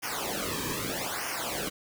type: noise with flanger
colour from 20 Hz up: pink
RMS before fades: -33 dBFS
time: 0.02-1.7 s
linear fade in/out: 20 ms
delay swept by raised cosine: 0.25 to 1.45 ms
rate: 0.8 Hz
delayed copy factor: -1
effects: none